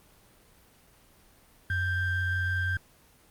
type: ring-modulated tone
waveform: triangle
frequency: 830.6 Hz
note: G#5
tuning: in tune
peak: -21 dBFS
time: 1.7-2.77 s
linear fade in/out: 2 ms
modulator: 740 Hz
effects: pink hiss -59 dBFS RMS until 3.3 s + Opus 24 kbps